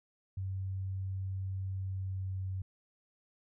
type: tone with pitch glide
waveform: sine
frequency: 95.4 to 94.52 Hz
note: G2 to F#2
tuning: -47 to +37 cents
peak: -34 dBFS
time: 0.37-2.62 s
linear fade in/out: 5 ms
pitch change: -16 cents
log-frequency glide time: 1.72-2.47 s
effects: none